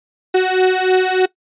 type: beating tone pair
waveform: 35% pulse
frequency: 370 / 373.3 Hz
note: F#4 / F#4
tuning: 0 / +15 cents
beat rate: 3.3 Hz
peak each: -13 dBFS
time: 0.34-1.26 s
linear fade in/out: 10 ms
effects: noise-tail reverb RT60 0.1 s tail -19 dB re dry + resampled to 8000 Hz